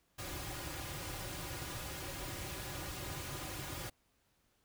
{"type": "noise with comb filter", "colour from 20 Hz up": "pink", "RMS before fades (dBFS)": -43, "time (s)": [0.18, 3.9], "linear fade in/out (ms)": 10, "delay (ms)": 4.5, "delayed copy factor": -0.75, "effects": ["pink hiss -75 dBFS RMS until 4.64 s"]}